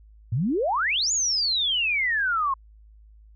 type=exponential two-way sweep; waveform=sine; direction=up then down; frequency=103.5 to 7040 to 1050 Hz; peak=-21 dBFS; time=0.32-2.54 s; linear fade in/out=5 ms; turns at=1.12 s; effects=added 53 Hz sine -48 dBFS peak until 3.35 s